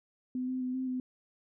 sine tone with pitch steps, 253.5 / 257.3 / 253.2 / 259.7 / 254.3 Hz, B3 / C4 / B3 / C4 / C4, +45 / -29 / +43 / -13 / -49 cents, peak -31 dBFS, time 0.35-1 s, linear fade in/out 2 ms, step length 130 ms, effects none

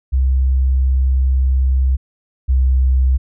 sine tone pair in turn, 65.41 / 64.81 Hz, C2 / C2, 0 / -16 cents, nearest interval unison, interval 16 cents, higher first, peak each -11 / -10 dBFS, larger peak second, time 0.12-1.97 / 2.48-3.18 s, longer first, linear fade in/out 20 ms, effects none

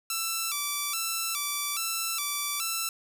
5% pulse tone with vibrato, 1244.5 Hz, D#6, in tune, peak -17 dBFS, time 0.1-2.89 s, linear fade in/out 2 ms, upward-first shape square, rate 1.2 Hz, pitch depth 120 cents each way, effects 9-bit

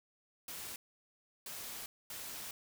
white noise bursts at uneven times, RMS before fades -45 dBFS, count 3, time 0.48-0.76 / 1.46-1.86 / 2.1-2.51 s, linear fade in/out 2 ms, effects none

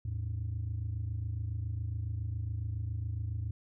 sine tone pair together, 81.3 / 108.52 Hz, E2 / A2, -23 / -23 cents, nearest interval perfect fourth, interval 500 cents, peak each -35 / -33 dBFS, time 0.05-3.51 s, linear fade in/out 5 ms, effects tanh soft clip ceiling -29 dBFS

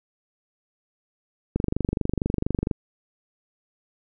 click train, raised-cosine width 3 ms, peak -10 dBFS, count 29, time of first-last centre 1.56-2.712 s, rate 24.3 Hz, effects none

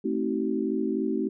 sine chord, A diminished seventh, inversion none, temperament just, 220 / 264 / 316.8 / 380.2 Hz, A3 / C4 / Eb4 / Gb4, 0 / +16 / +31 / +47 cents, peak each -30 dBFS, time 0.04-1.29 s, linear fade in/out 10 ms, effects none

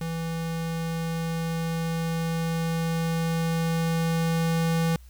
square tone with level ramp, 164.81 Hz, E3, in tune, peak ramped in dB -29 to -22 dBFS, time 0.01-4.96 s, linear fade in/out 2 ms, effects added 61 Hz sine -45 dBFS peak until 5.09 s + white hiss -60 dBFS RMS until 5.09 s

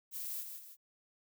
violet noise with echo, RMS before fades -41 dBFS, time 0.11-0.45 s, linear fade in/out 50 ms, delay 160 ms, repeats 2, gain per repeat -6 dB, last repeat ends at 0.77 s, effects none

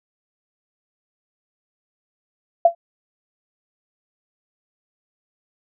sine tone with exponential decay, 681 Hz, F5, 44 cents flat, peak -5 dBFS, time 2.65-2.75 s, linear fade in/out 5 ms, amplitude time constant 20 ms, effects none

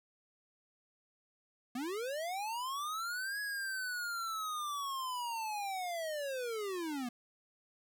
square linear two-way sweep, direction up then down, 233.1 to 1681 to 233.1 Hz, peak -37 dBFS, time 1.75-7.09 s, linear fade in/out 5 ms, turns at 3.4 s, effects none

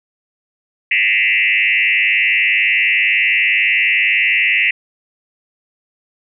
sine tone with frequency modulation, 2349 Hz, D7, in tune, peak -11 dBFS, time 0.91-4.71 s, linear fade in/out 5 ms, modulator 100 Hz, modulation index 4.3, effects none

